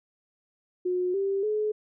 sine tone with pitch steps, 362.1 / 392.6 / 425.7 Hz, F#4 / G4 / G#4, -37 / +3 / +43 cents, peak -24 dBFS, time 0.85-1.72 s, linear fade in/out 10 ms, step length 290 ms, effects none

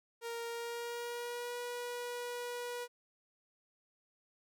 sawtooth tone with pitch glide, 466.2 to 485.2 Hz, A#4 to B4, 0 to -31 cents, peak -35 dBFS, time 0.21-2.88 s, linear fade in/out 50 ms, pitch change +69 cents, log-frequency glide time 0.47-1.57 s, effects none

